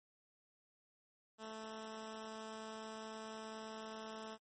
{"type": "tone", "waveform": "10% pulse", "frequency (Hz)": 219.7, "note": "A3", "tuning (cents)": -2, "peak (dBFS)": -38, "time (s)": [1.38, 4.38], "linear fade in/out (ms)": 50, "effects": ["MP3 32 kbps"]}